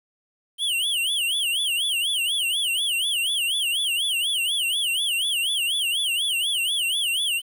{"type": "tone with vibrato", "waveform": "square", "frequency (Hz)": 3068, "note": "G7", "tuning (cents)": -38, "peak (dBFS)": -22, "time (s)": [0.58, 7.42], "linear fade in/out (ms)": 50, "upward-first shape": "sine", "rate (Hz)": 4.1, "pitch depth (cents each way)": 210, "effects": ["9-bit"]}